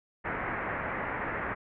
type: low-pass noise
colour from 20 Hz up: white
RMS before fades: -34 dBFS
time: 0.24-1.55 s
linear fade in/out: 20 ms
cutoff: 2100 Hz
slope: 48 dB/octave
effects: none